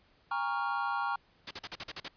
triangle chord, Bb minor seventh, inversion third, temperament equal with one note detuned, 810.2 / 932.3 / 1108.7 / 1396.9 Hz, Ab5 / Bb5 / Db6 / F6, -43 / 0 / 0 / 0 cents, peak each -34 dBFS, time 0.31-1.16 s, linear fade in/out 5 ms
white noise bursts, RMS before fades -36 dBFS, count 8, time 1.47-2.083 s, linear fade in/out 5 ms, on 39 ms, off 43 ms
effects pink hiss -66 dBFS RMS until 2.16 s + resampled to 11025 Hz

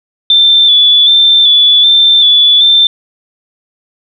sine tone with vibrato, 3505 Hz, A7, 7 cents flat, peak -3 dBFS, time 0.3-2.87 s, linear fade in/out 2 ms, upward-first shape square, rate 1.3 Hz, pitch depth 28 cents each way, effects none

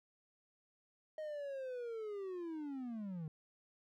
triangle linear sweep, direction down, 627 to 150.7 Hz, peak -39 dBFS, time 1.18-3.28 s, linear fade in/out 2 ms, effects none

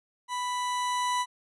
40% pulse tone with level ramp, 990 Hz, B5, 4 cents sharp, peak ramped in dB -29 to -24 dBFS, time 0.28-1.26 s, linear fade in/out 50 ms, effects resampled to 24000 Hz

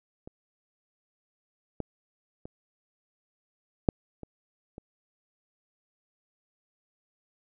clicks, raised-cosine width 2 ms, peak -29 / -18 / -27 / -7 / -27 / -28 dBFS, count 6, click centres 0.275 / 1.803 / 2.455 / 3.888 / 4.233 / 4.781 s, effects none

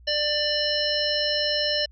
harmonic tone, 593 Hz, D5, 17 cents sharp, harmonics 1 / 3 / 5 / 7 / 9, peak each -27 / -31 / -28 / -29 / -27 dBFS, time 0.07-1.86 s, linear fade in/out 10 ms, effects added 60 Hz sine -47 dBFS peak until 1.91 s

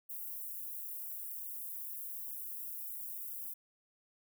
white high-pass noise, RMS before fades -43 dBFS, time 0.09-3.54 s, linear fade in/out 10 ms, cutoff 12000 Hz, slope 24 dB/octave, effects none

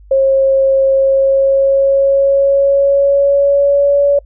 sine tone with pitch glide, 539 to 567.8 Hz, C#5 to C#5, -49 to +41 cents, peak -7 dBFS, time 0.11-4.19 s, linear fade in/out 5 ms, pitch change +90 cents, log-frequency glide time 0.92-4.04 s, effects noise-tail reverb RT60 0.1 s tail -26 dB re dry + added 50 Hz sine -37 dBFS peak until 4.25 s

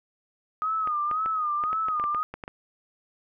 sine tone with vibrato, 1244.5 Hz, D#6, in tune, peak -24 dBFS, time 0.62-2.23 s, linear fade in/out 0 ms, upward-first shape sine, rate 1.9 Hz, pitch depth 88 cents each way
clicks, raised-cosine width 0.5 ms, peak -21 dBFS, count 12, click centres 0.874 / 1.113 / 1.26 / 1.638 / 1.73 / 1.885 / 1.998 / 2.04 / 2.147 / 2.34 / 2.438 / 2.479 s
effects none

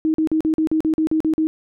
sine tone bursts, 315.4 Hz, D#4, 24 cents sharp, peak -15 dBFS, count 11, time 0.05-1.47 s, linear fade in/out 0 ms, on 90 ms, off 43 ms, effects none

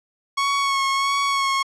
sawtooth tone with vibrato, 1104 Hz, C#6, 7 cents flat, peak -15 dBFS, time 0.37-1.63 s, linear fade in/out 10 ms, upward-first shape sine, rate 1.5 Hz, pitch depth 24 cents each way, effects low-pass 7000 Hz 12 dB/octave

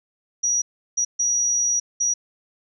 sine tone bursts at uneven times, 5790 Hz, F#8, 38 cents flat, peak -18 dBFS, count 4, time 0.43-0.62 / 0.97-1.05 / 1.19-1.8 / 2-2.14 s, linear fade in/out 10 ms, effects none

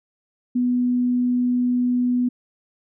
sine tone, 246.9 Hz, B3, in tune, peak -17 dBFS, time 0.55-2.29 s, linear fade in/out 10 ms, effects none

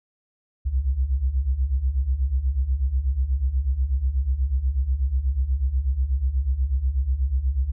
sine beating tone pair, 60.7 / 68.9 Hz, B1 / C#2, -29 / -10 cents, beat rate 8.2 Hz, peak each -25 / -21 dBFS, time 0.65-7.72 s, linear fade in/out 20 ms, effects none

